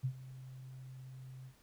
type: tone with ADSR envelope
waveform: sine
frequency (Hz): 130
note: C3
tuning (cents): -11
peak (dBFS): -30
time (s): 0.03-1.54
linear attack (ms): 20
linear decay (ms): 74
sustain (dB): -17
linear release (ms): 74
effects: pink hiss -67 dBFS RMS until 1.62 s